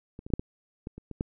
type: clicks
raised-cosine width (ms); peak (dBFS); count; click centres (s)
3; -28 / -27 / -28 / -9 / -21 / -23 / -29 / -25 / -16; 9; 0.191 / 0.265 / 0.303 / 0.337 / 0.395 / 0.871 / 0.98 / 1.113 / 1.209
effects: none